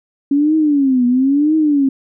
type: tone with vibrato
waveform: sine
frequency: 277.2 Hz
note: C#4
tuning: in tune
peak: -10 dBFS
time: 0.31-1.89 s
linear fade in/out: 5 ms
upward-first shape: triangle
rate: 1 Hz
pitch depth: 240 cents each way
effects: none